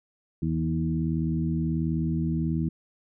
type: harmonic tone with a mistuned harmonic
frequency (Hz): 80.1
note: E2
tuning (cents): -49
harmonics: 1 / 2 / 3 / 4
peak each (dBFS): -32 / -26 / -31 / -32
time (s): 0.42-2.69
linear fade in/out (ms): 5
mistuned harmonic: 2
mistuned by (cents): +15
effects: none